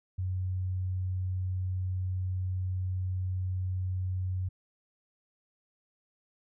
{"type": "tone", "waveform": "sine", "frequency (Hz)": 92.5, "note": "F#2", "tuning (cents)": 0, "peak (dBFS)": -29, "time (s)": [0.18, 4.49], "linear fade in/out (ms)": 10, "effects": []}